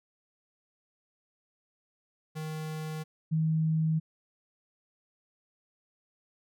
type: tone pair in turn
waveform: square / sine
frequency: 156.2 / 158.84 Hz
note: D#3 / D#3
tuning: +7 / +36 cents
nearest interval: unison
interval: 29 cents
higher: second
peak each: -35 / -24 dBFS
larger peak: second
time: 2.35-3.04 / 3.31-4 s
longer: neither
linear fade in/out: 20 ms
effects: none